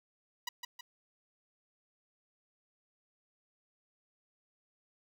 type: tone with echo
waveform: 10% pulse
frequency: 974 Hz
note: B5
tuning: 24 cents flat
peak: -26 dBFS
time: 0.47-0.49 s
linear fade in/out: 5 ms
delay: 160 ms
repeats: 2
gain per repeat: -5 dB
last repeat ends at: 0.81 s
effects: none

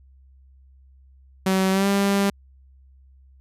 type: tone with pitch glide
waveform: sawtooth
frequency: 189.8 to 198.78 Hz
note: F#3 to G3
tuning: +44 to +24 cents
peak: -14 dBFS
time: 1.46-2.3 s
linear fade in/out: 5 ms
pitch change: +80 cents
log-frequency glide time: 1.71-1.87 s
effects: added 66 Hz sine -49 dBFS peak until 3.4 s + resampled to 32000 Hz

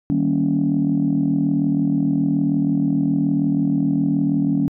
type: chord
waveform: sine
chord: Eb dominant seventh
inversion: none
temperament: just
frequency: 155.56 / 194.45 / 233.3 / 280 Hz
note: Eb3 / G3 / Bb3 / Db4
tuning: 0 / -14 / +2 / +18 cents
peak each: -22 / -22 / -23 / -18 dBFS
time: 0.1-4.68 s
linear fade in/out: 0 ms
effects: tanh soft clip ceiling -9 dBFS

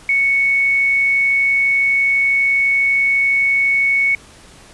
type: tone with quantisation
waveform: sine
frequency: 2217 Hz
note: C#7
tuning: in tune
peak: -12 dBFS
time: 0.09-4.15 s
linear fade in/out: 2 ms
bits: 7
effects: pink hiss -43 dBFS RMS until 4.73 s + resampled to 24000 Hz

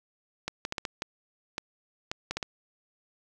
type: clicks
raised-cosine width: 0.2 ms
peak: -14 dBFS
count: 11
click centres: 0.48 / 0.651 / 0.724 / 0.782 / 0.852 / 1.021 / 1.581 / 2.115 / 2.31 / 2.37 / 2.428 s
effects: none

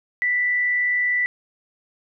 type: tone with frequency modulation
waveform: sine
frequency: 1975.5 Hz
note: B6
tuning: in tune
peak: -18 dBFS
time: 0.22-1.26 s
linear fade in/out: 0 ms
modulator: 100 Hz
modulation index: 0.27
effects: none

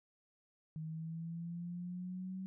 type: exponential sweep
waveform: sine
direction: up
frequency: 156.7 to 190 Hz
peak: -40 dBFS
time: 0.76-2.46 s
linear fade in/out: 0 ms
effects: none

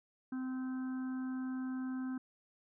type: harmonic tone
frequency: 258.4 Hz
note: C4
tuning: 21 cents flat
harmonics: 1 / 3 / 4 / 5 / 6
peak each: -36 / -57 / -57 / -56 / -54 dBFS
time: 0.32-2.18 s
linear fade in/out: 5 ms
effects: none

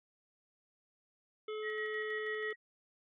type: harmonic tone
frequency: 430 Hz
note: A4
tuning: 40 cents flat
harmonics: 1 / 3 / 5 / 7 / 8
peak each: -38 / -48 / -52 / -55 / -56 dBFS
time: 1.48-2.53 s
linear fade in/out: 5 ms
type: tone with tremolo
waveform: sine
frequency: 1906 Hz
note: A#6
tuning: 38 cents sharp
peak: -37 dBFS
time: 1.62-2.56 s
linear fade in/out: 50 ms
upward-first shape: square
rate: 6.2 Hz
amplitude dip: 40%
effects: none

